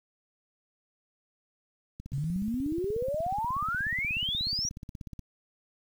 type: click train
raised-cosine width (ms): 5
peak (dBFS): -28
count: 54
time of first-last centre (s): 2-5.193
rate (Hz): 16.6
type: exponential sweep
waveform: sine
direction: up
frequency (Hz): 130.9 to 5920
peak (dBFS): -28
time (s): 2.13-4.69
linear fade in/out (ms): 5
effects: 9-bit